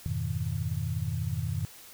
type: chord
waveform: sine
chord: F half-diminished seventh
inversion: none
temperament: equal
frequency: 87.31 / 103.83 / 123.47 / 155.56 Hz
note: F2 / Ab2 / Cb3 / Eb3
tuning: 0 / 0 / 0 / 0 cents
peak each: -34 dBFS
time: 0.06-1.65 s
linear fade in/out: 0 ms
effects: white hiss -50 dBFS RMS until 1.93 s